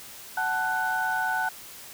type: tone cluster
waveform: sine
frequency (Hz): 746 / 875 / 1487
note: F#5 / A5 / F#6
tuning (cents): +14 / -10 / +8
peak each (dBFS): -29 / -29 / -26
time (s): 0.37-1.49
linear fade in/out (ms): 5
effects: tanh soft clip ceiling -17 dBFS + white hiss -44 dBFS RMS until 1.93 s